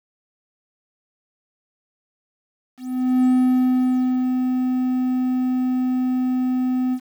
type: tone with ADSR envelope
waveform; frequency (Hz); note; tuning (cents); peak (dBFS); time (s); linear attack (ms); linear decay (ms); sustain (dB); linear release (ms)
triangle; 254.2; C4; -50; -11; 2.77-7; 470; 1000; -5; 69
effects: 8-bit